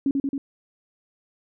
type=tone with echo; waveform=sine; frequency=275.6 Hz; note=C#4; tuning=10 cents flat; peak=-18 dBFS; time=0.06-0.11 s; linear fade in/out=2 ms; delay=90 ms; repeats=3; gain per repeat=-2 dB; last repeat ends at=0.38 s; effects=none